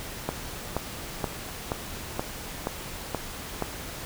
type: click train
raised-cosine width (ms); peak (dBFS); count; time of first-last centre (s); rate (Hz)
1; -12; 8; 0.29-3.623; 2.1
effects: pink hiss -38 dBFS RMS until 4.05 s